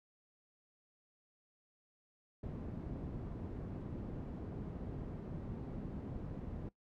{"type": "low-pass noise", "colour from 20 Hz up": "white", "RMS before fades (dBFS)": -44, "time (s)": [2.43, 6.69], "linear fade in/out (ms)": 5, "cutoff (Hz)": 240, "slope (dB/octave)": 12, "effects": ["noise-tail reverb RT60 0.1 s tail -18 dB re dry"]}